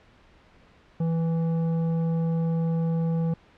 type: tone with tanh clipping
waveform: triangle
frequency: 164.81 Hz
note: E3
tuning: in tune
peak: -24 dBFS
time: 1-3.34 s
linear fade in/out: 5 ms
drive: 14 dB
effects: pink hiss -56 dBFS RMS until 3.57 s + low-pass 3000 Hz 12 dB/octave